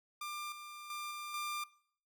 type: tone with level steps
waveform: sawtooth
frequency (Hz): 1193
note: D6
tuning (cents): +27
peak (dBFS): -36 / -43 / -36 / -38 / -33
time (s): 0.21-1.64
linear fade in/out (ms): 5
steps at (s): 0.52 / 0.9 / 1.11 / 1.34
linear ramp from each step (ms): 2
effects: noise-tail reverb RT60 0.6 s tail -21 dB re dry